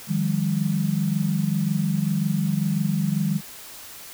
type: tone cluster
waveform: sine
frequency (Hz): 154.3 / 176.2 / 201.7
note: D#3 / F3 / G3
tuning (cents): -14 / +16 / +50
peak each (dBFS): -24 / -26 / -24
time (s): 0.07-3.41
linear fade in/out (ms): 50
effects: white hiss -41 dBFS RMS until 4.13 s